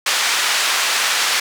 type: band-pass noise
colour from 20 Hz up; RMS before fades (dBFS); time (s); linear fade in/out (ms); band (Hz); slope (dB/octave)
pink; -18; 0.06-1.4; 5; 1300 to 7400; 12
effects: none